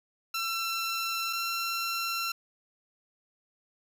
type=tone pair in turn; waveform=15% pulse; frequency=1347 / 1357.2 Hz; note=E6 / F6; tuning=+37 / -50 cents; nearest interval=unison; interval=13 cents; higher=second; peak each=-23 dBFS; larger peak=neither; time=0.34-1.33 / 1.33-2.32 s; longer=neither; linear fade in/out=5 ms; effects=none